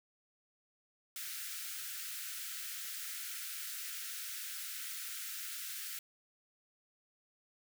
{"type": "high-pass noise", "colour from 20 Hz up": "white", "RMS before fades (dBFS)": -43, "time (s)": [1.16, 5.99], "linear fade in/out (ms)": 2, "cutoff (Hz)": 1300, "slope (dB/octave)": 96, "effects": []}